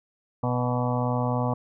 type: harmonic tone with a mistuned harmonic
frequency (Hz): 123.4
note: B2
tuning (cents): -1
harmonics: 1 / 2 / 4 / 5 / 6 / 7 / 8 / 9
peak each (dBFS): -26 / -29 / -32 / -33 / -34 / -34 / -35 / -36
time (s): 0.43-1.54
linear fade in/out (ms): 5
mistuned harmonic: 9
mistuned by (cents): +40
effects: none